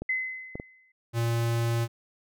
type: clicks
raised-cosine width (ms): 2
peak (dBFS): -21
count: 3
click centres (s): 0.02 / 0.555 / 0.599
type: tone with exponential decay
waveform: sine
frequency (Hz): 2041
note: C7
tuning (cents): -44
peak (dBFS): -23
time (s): 0.09-0.92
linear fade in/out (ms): 5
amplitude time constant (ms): 180
type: tone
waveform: square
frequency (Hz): 116.54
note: A#2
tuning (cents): 0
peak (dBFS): -25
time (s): 1.13-1.88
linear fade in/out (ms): 50
effects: none